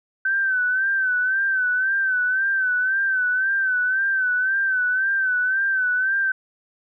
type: tone with vibrato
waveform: sine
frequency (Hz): 1533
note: G6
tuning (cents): -39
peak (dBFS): -18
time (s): 0.25-6.32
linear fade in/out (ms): 5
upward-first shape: sine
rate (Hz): 1.9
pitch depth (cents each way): 63
effects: none